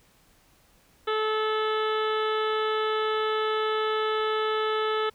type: harmonic tone with a mistuned harmonic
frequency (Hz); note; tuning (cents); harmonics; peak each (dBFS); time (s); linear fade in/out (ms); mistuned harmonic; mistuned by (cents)
433.6; A4; -25; 1 / 2 / 3 / 4 / 5 / 6 / 7 / 8 / 9; -26 / -35 / -29 / -36 / -41 / -46 / -39 / -39 / -44; 1.07-5.1; 10; 6; +40
effects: pink hiss -61 dBFS RMS until 5.14 s